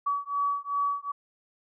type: beating tone pair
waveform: sine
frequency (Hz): 1137 / 1139.6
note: C#6 / C#6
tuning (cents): +44 / +48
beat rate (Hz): 2.6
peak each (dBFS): -29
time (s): 0.06-1.12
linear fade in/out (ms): 10
effects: none